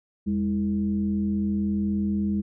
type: tone with frequency modulation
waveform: sine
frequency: 203.6 Hz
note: G#3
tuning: 34 cents flat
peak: -22 dBFS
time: 0.26-2.42 s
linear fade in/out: 20 ms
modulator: 122 Hz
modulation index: 0.58
effects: none